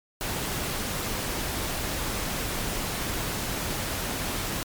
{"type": "noise", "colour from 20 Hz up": "pink", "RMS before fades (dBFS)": -30, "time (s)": [0.21, 4.63], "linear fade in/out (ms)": 0, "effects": ["MP3 96 kbps"]}